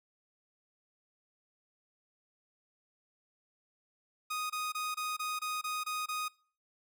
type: tone bursts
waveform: sawtooth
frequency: 1244.5 Hz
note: D#6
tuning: in tune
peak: -30 dBFS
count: 9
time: 4.3-6.284 s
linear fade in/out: 10 ms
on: 200 ms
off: 23 ms
effects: noise-tail reverb RT60 0.5 s tail -26 dB re dry